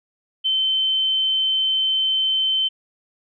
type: tone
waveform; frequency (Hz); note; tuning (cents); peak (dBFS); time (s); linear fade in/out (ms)
sine; 3083; G7; -29; -17; 0.44-2.69; 20
effects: none